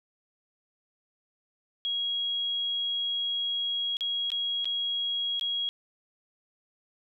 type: tone with dropouts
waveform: sine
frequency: 3300 Hz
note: G#7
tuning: 12 cents flat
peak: -27 dBFS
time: 1.85-5.69 s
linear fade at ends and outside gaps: 0 ms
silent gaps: 3.969-4.008 / 4.303-4.318 / 4.645-4.655 / 5.396-5.411 s
effects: none